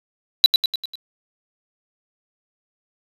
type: tone with echo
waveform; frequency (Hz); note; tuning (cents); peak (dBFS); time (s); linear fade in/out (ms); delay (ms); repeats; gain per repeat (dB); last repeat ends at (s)
triangle; 3951; B7; 0; -4; 0.44-0.46; 0; 99; 5; -5; 0.955
effects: resampled to 32000 Hz